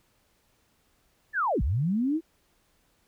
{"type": "linear two-way sweep", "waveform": "sine", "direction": "down then up", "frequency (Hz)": [1800, 49, 337.1], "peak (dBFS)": -23, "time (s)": [1.33, 2.21], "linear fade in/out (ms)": 50, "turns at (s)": 1.62, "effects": ["pink hiss -68 dBFS RMS until 3.07 s"]}